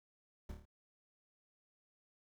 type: noise with echo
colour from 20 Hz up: brown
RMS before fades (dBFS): -44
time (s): 0.49-0.52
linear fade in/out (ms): 5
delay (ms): 27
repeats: 5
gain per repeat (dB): -4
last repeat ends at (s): 0.655
effects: none